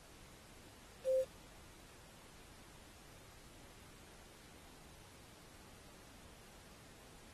sine tone with quantisation, 523 Hz, C5, 1 cent flat, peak -30 dBFS, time 1.04-1.25 s, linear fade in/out 50 ms, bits 9, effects pink hiss -60 dBFS RMS until 7.33 s + AAC 32 kbps

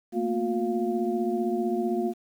sine tone cluster, 223.7 / 239.2 / 358.3 / 697 Hz, A3 / A#3 / F4 / F5, +29 / +45 / +44 / -4 cents, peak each -30 / -31 / -27 / -33 dBFS, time 0.12-2.14 s, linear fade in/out 50 ms, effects 9-bit

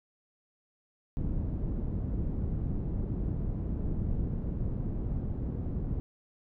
pink low-pass noise, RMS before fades -32 dBFS, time 1.17-6 s, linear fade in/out 0 ms, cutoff 230 Hz, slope 12 dB/octave, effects none

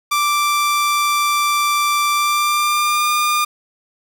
sawtooth tone with pitch glide, 1174.7 to 1205.6 Hz, D6 to D6, 0 to +45 cents, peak -11 dBFS, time 0.11-3.45 s, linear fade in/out 10 ms, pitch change +45 cents, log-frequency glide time 2.13-3.1 s, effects 7-bit

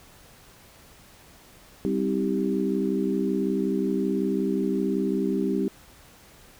harmonic tone with a mistuned harmonic, 65.41 Hz, C2, in tune, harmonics 3 / 4 / 5 / 6, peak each -27 / -28 / -29 / -28 dBFS, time 1.85-5.68 s, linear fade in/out 0 ms, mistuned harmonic 5, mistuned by -36 cents, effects pink hiss -52 dBFS RMS until 6.59 s

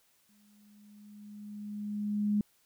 sine tone with exponential growth, 207.7 Hz, G#3, in tune, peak -24 dBFS, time 0.29-2.41 s, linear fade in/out 2 ms, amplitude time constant 460 ms, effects white hiss -69 dBFS RMS until 2.65 s

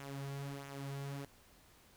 sawtooth tone with flanger, 139.2 Hz, C#3, 8 cents sharp, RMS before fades -44 dBFS, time 0-1.25 s, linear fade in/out 0 ms, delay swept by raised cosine 0.21 to 4.01 ms, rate 1.5 Hz, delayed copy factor -0.6, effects pink hiss -64 dBFS RMS until 1.96 s

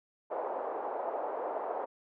white band-pass noise, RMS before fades -36 dBFS, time 0.3-1.86 s, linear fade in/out 20 ms, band 450 to 810 Hz, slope 24 dB/octave, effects none

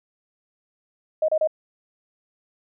sine tone bursts, 625 Hz, D#5, 8 cents sharp, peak -17 dBFS, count 3, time 1.22-1.474 s, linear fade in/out 5 ms, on 64 ms, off 31 ms, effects none

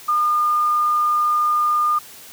sine tone, 1213 Hz, D#6, 44 cents flat, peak -15 dBFS, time 0.08-1.99 s, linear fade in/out 10 ms, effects white hiss -41 dBFS RMS until 2.32 s + high-pass 60 Hz 12 dB/octave

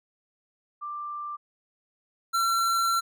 sine / square tone pair in turn, 1182 / 1355.6 Hz, D6 / E6, +11 / +48 cents, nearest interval major second, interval 237 cents, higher second, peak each -32 / -23 dBFS, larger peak second, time 0.81-1.37 / 2.33-3.01 s, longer second, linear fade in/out 20 ms, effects none

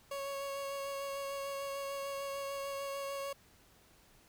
30% pulse tone with vibrato, 554.4 Hz, C#5, in tune, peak -35 dBFS, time 0.11-3.33 s, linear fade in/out 5 ms, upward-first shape sine, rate 6.7 Hz, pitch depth 13 cents each way, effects pink hiss -64 dBFS RMS until 4.28 s

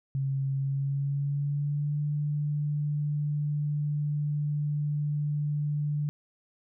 sine tone with pitch glide, 136.2 to 147.67 Hz, C#3 to D3, -30 to +10 cents, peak -26 dBFS, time 0.15-6.09 s, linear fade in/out 0 ms, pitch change +140 cents, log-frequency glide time 0.55-1.99 s, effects none

